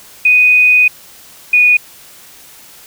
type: tone pair in turn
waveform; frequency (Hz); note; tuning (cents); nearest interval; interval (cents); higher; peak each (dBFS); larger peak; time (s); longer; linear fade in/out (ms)
sine; 2489 / 2465; D#7 / D#7; 0 / -17; unison; 17; first; -5; neither; 0.25-0.88 / 1.53-1.77; first; 5
effects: white hiss -39 dBFS RMS until 2.86 s